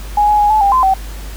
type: tone with pitch steps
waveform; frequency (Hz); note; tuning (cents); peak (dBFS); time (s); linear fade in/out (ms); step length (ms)
sine; 831 / 839 / 829 / 861 / 799 / 1030 / 768; G#5 / G#5 / G#5 / A5 / G5 / C6 / G5; +1 / +17 / -3 / -38 / +33 / -28 / -36; -8; 0.17-0.94; 5; 110
effects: added 50 Hz sine -25 dBFS peak until 1.36 s + pink hiss -35 dBFS RMS until 1.36 s